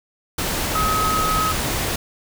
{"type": "tone in noise", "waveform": "sine", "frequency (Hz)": 1273, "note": "D#6", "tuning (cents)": 39, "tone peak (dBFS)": -19, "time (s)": [0.75, 1.52], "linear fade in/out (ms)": 5, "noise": "pink", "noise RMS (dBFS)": -23, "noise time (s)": [0.38, 1.96], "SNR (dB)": 1, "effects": []}